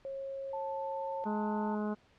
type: tone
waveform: sine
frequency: 543 Hz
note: C#5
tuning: 36 cents flat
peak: -37 dBFS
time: 0.05-1.24 s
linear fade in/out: 0 ms
type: tone with pitch glide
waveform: sine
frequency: 880 to 888.7 Hz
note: A5 to A5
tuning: 0 to +17 cents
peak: -37 dBFS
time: 0.53-1.75 s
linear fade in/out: 5 ms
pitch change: +17 cents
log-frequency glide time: 0.79-1.08 s
type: harmonic tone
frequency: 210.6 Hz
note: G#3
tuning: 24 cents sharp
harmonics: 1 / 2 / 3 / 4 / 5 / 6 / 7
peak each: -33 / -39 / -43 / -45 / -47 / -49 / -50 dBFS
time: 1.25-1.95 s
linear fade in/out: 20 ms
effects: pink hiss -65 dBFS RMS until 2.18 s + low-pass 4000 Hz 12 dB/octave